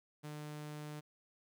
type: tone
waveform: sawtooth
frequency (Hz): 150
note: D3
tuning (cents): +37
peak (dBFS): -40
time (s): 0.23-1.01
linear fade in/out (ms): 20
effects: 13-bit